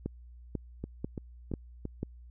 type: two click trains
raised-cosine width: 3 ms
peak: -23 / -20 dBFS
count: 4 / 5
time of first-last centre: 0.84-1.854 / 0.06-2.03 s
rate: 2.96 / 2.03 Hz
effects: added 60 Hz sine -48 dBFS peak until 2.3 s